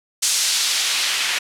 white noise with band-pass filter sweep, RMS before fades -20 dBFS, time 0.22-1.39 s, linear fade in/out 10 ms, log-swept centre 6000 to 2300 Hz, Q 1, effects low-pass 12000 Hz 12 dB/octave

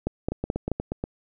two click trains, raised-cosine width 2 ms, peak -14 / -11 dBFS, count 7 / 4, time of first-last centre 0.32-1.039 / 0.07-0.717 s, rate 8.34 / 4.64 Hz, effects none

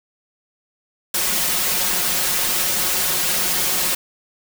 white noise with comb filter, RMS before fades -20 dBFS, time 1.14-3.95 s, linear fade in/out 5 ms, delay 5.5 ms, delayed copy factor +1, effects none

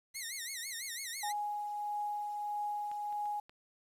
10% pulse tone with vibrato, 2000 Hz, B6, 21 cents sharp, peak -30 dBFS, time 0.14-1.33 s, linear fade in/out 20 ms, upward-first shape sine, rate 6 Hz, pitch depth 170 cents each way
sine tone with tremolo, 830.6 Hz, G#5, in tune, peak -33 dBFS, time 1.23-3.4 s, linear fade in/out 5 ms, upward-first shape triangle, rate 1.6 Hz, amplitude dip 35%
clicks, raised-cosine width 0.3 ms, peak -37 / -42 / -42 / -38 dBFS, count 4, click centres 2.915 / 3.126 / 3.257 / 3.495 s
effects resampled to 32000 Hz + 10-bit

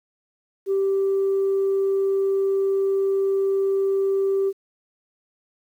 sine tone, 390.3 Hz, G4, 8 cents flat, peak -17 dBFS, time 0.66-4.53 s, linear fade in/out 50 ms, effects tanh soft clip ceiling -15 dBFS + 9-bit

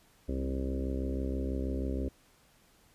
harmonic tone with a mistuned harmonic, 66.2 Hz, C2, 21 cents sharp, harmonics 1 / 2 / 3 / 4 / 5 / 6 / 7 / 8 / 9, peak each -33 / -45 / -42 / -37 / -43 / -41 / -47 / -44 / -49 dBFS, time 0.28-2.09 s, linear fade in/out 10 ms, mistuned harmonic 3, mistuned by -27 cents, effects pink hiss -64 dBFS RMS until 2.94 s + resampled to 32000 Hz

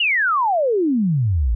sine exponential sweep, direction down, 2960 to 52.2 Hz, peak -15 dBFS, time 0-1.55 s, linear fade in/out 5 ms, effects none

